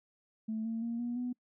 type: tone with pitch steps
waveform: sine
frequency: 220 / 226.4 / 233.1 / 239.9 / 246.9 Hz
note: A3 / A3 / A#3 / A#3 / B3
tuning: 0 / +50 / 0 / +50 / 0 cents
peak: -32 dBFS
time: 0.48-1.33 s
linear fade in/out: 10 ms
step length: 170 ms
effects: noise-tail reverb RT60 0.1 s tail -26 dB re dry + tanh soft clip ceiling -28 dBFS

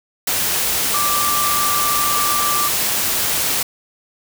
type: tone in noise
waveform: sine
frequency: 1174.7 Hz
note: D6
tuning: in tune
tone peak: -19 dBFS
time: 0.94-2.68 s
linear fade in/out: 5 ms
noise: white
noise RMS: -19 dBFS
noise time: 0.27-3.63 s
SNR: -3 dB
effects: none

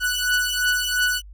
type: beating tone pair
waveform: sawtooth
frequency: 1479 / 1481.9 Hz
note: F#6 / F#6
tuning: -1 / +2 cents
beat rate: 2.9 Hz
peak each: -19 dBFS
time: 0-1.22 s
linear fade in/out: 50 ms
effects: added 50 Hz sine -39 dBFS peak until 1.33 s

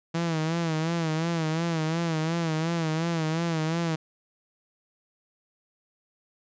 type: tone with vibrato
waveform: sawtooth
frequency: 163.1 Hz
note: E3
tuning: 18 cents flat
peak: -21 dBFS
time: 0.14-3.96 s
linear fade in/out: 10 ms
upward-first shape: sine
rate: 2.8 Hz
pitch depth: 75 cents each way
effects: resampled to 16000 Hz

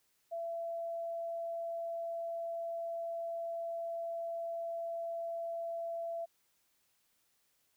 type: tone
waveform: sine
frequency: 672 Hz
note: E5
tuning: 33 cents sharp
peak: -36 dBFS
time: 0.31-6.26 s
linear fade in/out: 20 ms
effects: white hiss -75 dBFS RMS until 7.76 s

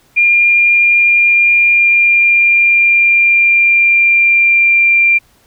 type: tone with pitch glide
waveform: sine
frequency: 2404 to 2376 Hz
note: D7 to D7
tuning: +40 to +20 cents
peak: -6 dBFS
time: 0.16-5.19 s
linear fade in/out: 20 ms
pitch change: -20 cents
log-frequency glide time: 1.08-4.88 s
effects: pink hiss -51 dBFS RMS until 5.46 s

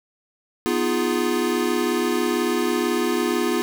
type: chord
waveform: square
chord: F half-diminished seventh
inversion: second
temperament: equal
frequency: 246.9 / 311.1 / 349.2 / 415.3 Hz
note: Cb4 / Eb4 / F4 / Ab4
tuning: 0 / 0 / 0 / 0 cents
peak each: -26 / -29 / -24 / -27 dBFS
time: 0.66-3.62 s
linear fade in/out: 0 ms
effects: none

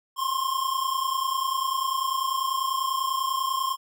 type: tone pair together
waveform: square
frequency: 1048 / 1078.1 Hz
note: C6 / C#6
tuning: +2 / -49 cents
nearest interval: unison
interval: 49 cents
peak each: -28 dBFS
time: 0.16-3.77 s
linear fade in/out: 50 ms
effects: none

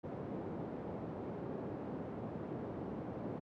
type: band-pass noise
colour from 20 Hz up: pink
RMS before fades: -43 dBFS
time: 0.03-3.4 s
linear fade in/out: 20 ms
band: 150 to 560 Hz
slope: 12 dB/octave
effects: high-pass 60 Hz 12 dB/octave

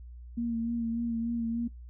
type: tone with vibrato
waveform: sine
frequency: 231.9 Hz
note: A#3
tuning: 9 cents flat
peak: -28 dBFS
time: 0.37-1.68 s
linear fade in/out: 10 ms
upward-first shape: sine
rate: 3.4 Hz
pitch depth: 29 cents each way
effects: noise-tail reverb RT60 0.1 s tail -17 dB re dry + added 60 Hz sine -43 dBFS peak until 1.89 s

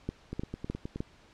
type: two click trains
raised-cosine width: 3 ms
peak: -19 / -23 dBFS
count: 4 / 7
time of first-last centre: 0.09-1.005 / 0.33-0.96 s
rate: 3.28 / 9.53 Hz
effects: pink hiss -59 dBFS RMS until 1.33 s + low-pass 5000 Hz 12 dB/octave

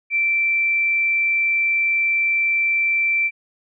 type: tone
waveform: sine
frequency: 2341 Hz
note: D7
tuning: 6 cents flat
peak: -16 dBFS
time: 0.1-3.31 s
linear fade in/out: 50 ms
effects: none

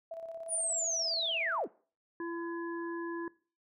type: tone with tremolo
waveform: sine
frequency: 659.3 Hz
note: E5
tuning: in tune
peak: -37 dBFS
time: 0.11-1.65 s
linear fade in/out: 5 ms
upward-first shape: square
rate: 17 Hz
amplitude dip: 40%
type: linear sweep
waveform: sine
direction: down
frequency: 9820 to 155.56 Hz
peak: -30 dBFS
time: 0.48-1.68 s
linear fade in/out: 50 ms
type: harmonic tone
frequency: 337.8 Hz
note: E4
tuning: 42 cents sharp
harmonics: 1 / 3 / 5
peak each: -36 / -44 / -45 dBFS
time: 2.2-3.28 s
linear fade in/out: 2 ms
effects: noise-tail reverb RT60 0.4 s tail -21 dB re dry

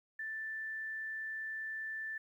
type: tone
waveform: sine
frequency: 1765 Hz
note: A6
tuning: 5 cents sharp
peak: -38 dBFS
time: 0.19-2.18 s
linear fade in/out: 5 ms
effects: 12-bit

